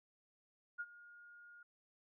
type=tone with ADSR envelope; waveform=sine; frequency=1426 Hz; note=F6; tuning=36 cents sharp; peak=-38 dBFS; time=0.78-1.63 s; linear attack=23 ms; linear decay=47 ms; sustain=-18 dB; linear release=4 ms; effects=none